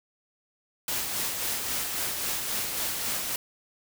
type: noise with tremolo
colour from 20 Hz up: white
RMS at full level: -29 dBFS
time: 0.88-3.36 s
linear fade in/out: 2 ms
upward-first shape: sine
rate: 3.7 Hz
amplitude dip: 35%
effects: none